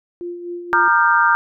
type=tone with tremolo; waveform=sine; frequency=349.2 Hz; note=F4; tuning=in tune; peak=-24 dBFS; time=0.21-0.88 s; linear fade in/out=0 ms; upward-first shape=sine; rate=4 Hz; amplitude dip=50%
type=chord; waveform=sine; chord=G minor seventh; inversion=first; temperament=equal with one note detuned; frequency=932.3 / 1200 / 1396.9 / 1568 Hz; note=Bb5 / D6 / F6 / G6; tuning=0 / +37 / 0 / 0 cents; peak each=-17 dBFS; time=0.73-1.35 s; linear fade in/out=0 ms
effects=none

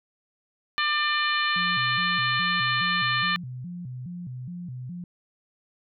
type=harmonic tone; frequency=597 Hz; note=D5; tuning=28 cents sharp; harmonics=2 / 3 / 4 / 5 / 6 / 7; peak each=-27 / -26 / -31 / -31 / -33 / -33 dBFS; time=0.78-3.36 s; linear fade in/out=0 ms
type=tone with vibrato; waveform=sine; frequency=149.2 Hz; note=D3; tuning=28 cents sharp; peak=-33 dBFS; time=1.56-5.04 s; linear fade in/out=2 ms; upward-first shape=square; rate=2.4 Hz; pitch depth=290 cents each way
effects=none

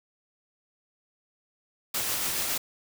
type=noise with tremolo; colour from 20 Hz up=white; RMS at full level=-28 dBFS; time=1.94-2.58 s; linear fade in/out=5 ms; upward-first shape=triangle; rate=7.1 Hz; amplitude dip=30%; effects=none

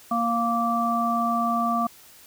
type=harmonic tone; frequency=233.1 Hz; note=A#3; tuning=in tune; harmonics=1 / 3 / 5; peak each=-26 / -26 / -24 dBFS; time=0.11-1.87 s; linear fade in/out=5 ms; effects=white hiss -50 dBFS RMS until 2.26 s

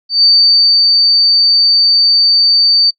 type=tone with ADSR envelope; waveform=sine; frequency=4591 Hz; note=D8; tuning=40 cents flat; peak=-4 dBFS; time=0.09-2.91 s; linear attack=140 ms; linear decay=600 ms; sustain=-2 dB; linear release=17 ms; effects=noise-tail reverb RT60 0.1 s tail -25 dB re dry

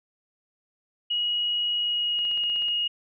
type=tone with pitch glide; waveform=sine; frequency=2900 to 2872 Hz; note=F#7 to F7; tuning=-35 to +48 cents; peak=-23 dBFS; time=1.1-2.88 s; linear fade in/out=10 ms; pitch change=-17 cents; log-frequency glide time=1.77-2.46 s
type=click train; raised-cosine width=0.3 ms; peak=-29 dBFS; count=9; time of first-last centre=2.19-2.684 s; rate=16.2 Hz
effects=none

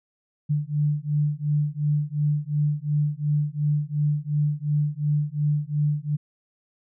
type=beating tone pair; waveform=sine; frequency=146.83 / 149.63 Hz; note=D3 / D3; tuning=0 / +33 cents; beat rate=2.8 Hz; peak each=-24 dBFS; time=0.49-6.17 s; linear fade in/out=20 ms; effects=none

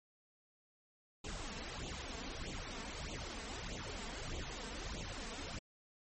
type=noise with flanger; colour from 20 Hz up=pink; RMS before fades=-44 dBFS; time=1.24-5.59 s; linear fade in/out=5 ms; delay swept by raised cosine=0.28 to 4.48 ms; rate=1.6 Hz; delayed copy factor=+0.85; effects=MP3 32 kbps

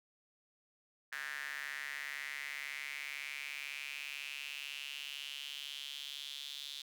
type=tone with high-pass filter sweep; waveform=square; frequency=71 Hz; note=C#2; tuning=42 cents sharp; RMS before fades=-44 dBFS; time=1.12-6.82 s; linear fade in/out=5 ms; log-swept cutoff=1700 to 3600 Hz; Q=5.4; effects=none

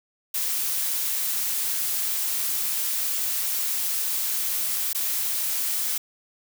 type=noise with dropouts; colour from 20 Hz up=blue; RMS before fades=-26 dBFS; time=0.34-5.98 s; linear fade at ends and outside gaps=5 ms; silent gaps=4.931-4.947 s; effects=none

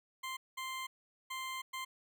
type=tone bursts at uneven times; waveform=20% pulse; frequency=1046.5 Hz; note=C6; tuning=in tune; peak=-34 dBFS; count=4; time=0.23-0.37 / 0.57-0.87 / 1.3-1.62 / 1.73-1.85 s; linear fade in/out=10 ms; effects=none

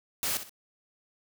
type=noise with echo; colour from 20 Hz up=white; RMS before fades=-30 dBFS; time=0.23-0.37 s; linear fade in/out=0 ms; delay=62 ms; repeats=2; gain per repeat=-10 dB; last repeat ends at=0.494 s; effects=none

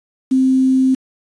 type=tone with quantisation; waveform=sine; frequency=261.6 Hz; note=C4; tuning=in tune; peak=-10 dBFS; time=0.31-0.95 s; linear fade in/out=10 ms; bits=6; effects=resampled to 22050 Hz

